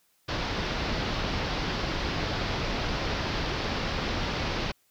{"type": "low-pass noise", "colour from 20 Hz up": "pink", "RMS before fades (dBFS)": -30, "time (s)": [0.28, 4.72], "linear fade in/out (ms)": 10, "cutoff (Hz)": 5300, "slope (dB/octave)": 48, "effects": ["white hiss -68 dBFS RMS until 4.9 s"]}